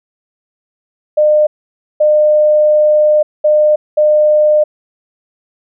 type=tone bursts at uneven times; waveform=sine; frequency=605 Hz; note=D#5; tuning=49 cents flat; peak=-6 dBFS; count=4; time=1.17-1.47 / 2-3.23 / 3.44-3.76 / 3.97-4.64 s; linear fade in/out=10 ms; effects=none